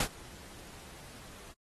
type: noise with ADSR envelope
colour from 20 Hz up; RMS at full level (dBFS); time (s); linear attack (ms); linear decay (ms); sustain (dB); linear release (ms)
pink; -28; 0-1.54; 3; 74; -23; 33
effects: AAC 32 kbps